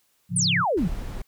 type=chord; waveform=sine; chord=A augmented; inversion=none; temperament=equal with one note detuned; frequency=110 / 138.59 / 175.32 Hz; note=A2 / C#3 / E#3; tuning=0 / 0 / +7 cents; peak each=-30 / -30 / -26 dBFS; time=0.29-0.65 s; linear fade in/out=50 ms
type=exponential sweep; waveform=sine; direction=down; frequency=9956 to 149.4 Hz; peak=-20 dBFS; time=0.36-0.88 s; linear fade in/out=5 ms
type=noise; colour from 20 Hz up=brown; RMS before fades=-31 dBFS; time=0.77-1.22 s; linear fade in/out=5 ms
effects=white hiss -67 dBFS RMS until 1.27 s